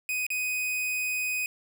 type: tone with dropouts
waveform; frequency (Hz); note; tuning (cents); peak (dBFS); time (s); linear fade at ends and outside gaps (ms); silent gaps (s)
45% pulse; 2500; D#7; +8; -27; 0.09-1.46; 1; 0.266-0.303
effects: none